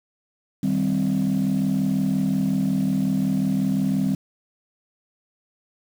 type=chord; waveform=sine; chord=C minor; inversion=first; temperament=equal; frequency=155.56 / 196 / 261.6 Hz; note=Eb3 / G3 / C4; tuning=0 / 0 / 0 cents; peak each=-25 / -20 / -22 dBFS; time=0.63-4.15 s; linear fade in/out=5 ms; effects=tanh soft clip ceiling -15 dBFS + 7-bit